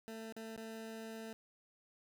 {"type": "tone with dropouts", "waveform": "20% pulse", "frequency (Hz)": 223.1, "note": "A3", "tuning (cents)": 24, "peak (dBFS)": -40, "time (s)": [0.08, 1.33], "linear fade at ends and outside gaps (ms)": 0, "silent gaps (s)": [[0.324, 0.365], [0.564, 0.577]], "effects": []}